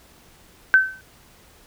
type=tone with exponential decay; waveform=sine; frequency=1536 Hz; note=G6; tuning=36 cents flat; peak=-7 dBFS; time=0.74-1.01 s; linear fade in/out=0 ms; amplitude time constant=58 ms; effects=pink hiss -52 dBFS RMS until 1.66 s